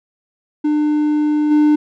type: tone with level steps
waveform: triangle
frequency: 300 Hz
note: D4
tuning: 37 cents sharp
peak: -11 / -7 dBFS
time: 0.64-1.76 s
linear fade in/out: 10 ms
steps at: 1.5 s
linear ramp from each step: 20 ms
effects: none